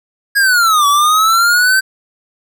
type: linear two-way sweep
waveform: square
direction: down then up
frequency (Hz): 1661.2 to 1132 to 1559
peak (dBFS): -9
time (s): 0.35-1.81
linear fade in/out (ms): 20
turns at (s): 0.87
effects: none